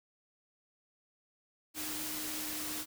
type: tone in noise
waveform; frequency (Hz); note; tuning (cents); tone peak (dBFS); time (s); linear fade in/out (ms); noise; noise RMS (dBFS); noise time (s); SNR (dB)
sine; 306.9; D#4; -24; -45; 1.74-2.86; 50; white; -39; 1.74-2.86; -9
effects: none